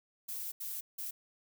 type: noise bursts at uneven times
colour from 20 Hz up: violet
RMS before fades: -40 dBFS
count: 3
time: 0.28-0.52 / 0.6-0.81 / 0.98-1.11 s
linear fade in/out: 10 ms
effects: none